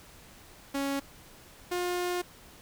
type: tone pair in turn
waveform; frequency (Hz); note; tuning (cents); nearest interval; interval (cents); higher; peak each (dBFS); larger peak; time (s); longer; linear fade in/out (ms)
sawtooth; 277.2 / 356.1; C#4 / F4; 0 / +34; major third; 434; second; -25 / -25; neither; 0.74-1 / 1.71-2.22; second; 10
effects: pink hiss -53 dBFS RMS until 2.61 s